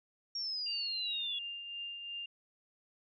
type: exponential sweep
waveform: sine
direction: down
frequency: 5600 to 3346 Hz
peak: -35 dBFS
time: 0.35-1.39 s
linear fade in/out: 5 ms
type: tone with tremolo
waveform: sine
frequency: 2800 Hz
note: F7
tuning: 4 cents sharp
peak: -38 dBFS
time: 0.66-2.26 s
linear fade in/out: 5 ms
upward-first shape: triangle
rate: 2.8 Hz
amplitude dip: 45%
effects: none